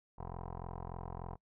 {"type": "tone with low-pass filter", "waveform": "15% pulse", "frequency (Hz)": 43.42, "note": "F1", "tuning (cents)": -9, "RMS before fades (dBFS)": -44, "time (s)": [0.18, 1.36], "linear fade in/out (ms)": 10, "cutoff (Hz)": 900, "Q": 5.9, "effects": ["noise-tail reverb RT60 0.1 s tail -23 dB re dry"]}